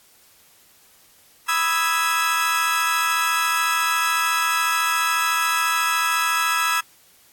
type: chord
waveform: 30% pulse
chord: E major seventh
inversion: second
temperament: equal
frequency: 987.8 / 1244.5 / 1318.5 / 1661.2 Hz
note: B5 / D#6 / E6 / G#6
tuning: 0 / 0 / 0 / 0 cents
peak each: -24 / -25 / -19 / -22 dBFS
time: 1.48-6.81 s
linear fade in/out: 10 ms
effects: white hiss -54 dBFS RMS until 7.32 s + AAC 64 kbps